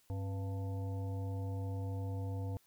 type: harmonic tone with a mistuned harmonic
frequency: 98 Hz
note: G2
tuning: in tune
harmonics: 1 / 3 / 5 / 7 / 9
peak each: -36 / -47 / -49 / -54 / -55 dBFS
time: 0.1-2.57 s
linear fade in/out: 0 ms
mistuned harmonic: 3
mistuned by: -140 cents
effects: white hiss -70 dBFS RMS until 2.66 s